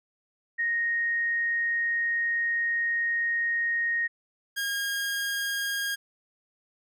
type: tone pair in turn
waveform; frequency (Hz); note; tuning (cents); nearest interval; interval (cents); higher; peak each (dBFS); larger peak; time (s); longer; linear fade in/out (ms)
sine / sawtooth; 1864.7 / 1624.9; A#6 / G#6; 0 / -38; major second; 238; first; -24; neither; 0.58-4.08 / 4.56-5.96; first; 20
effects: none